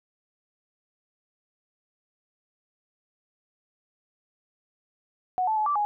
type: tone with pitch steps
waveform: sine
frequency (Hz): 736 / 873 / 856 / 1166 / 831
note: F#5 / A5 / A5 / D6 / G#5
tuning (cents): -9 / -14 / -48 / -13 / +1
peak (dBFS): -22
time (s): 5.38-5.85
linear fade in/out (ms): 0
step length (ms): 94
effects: none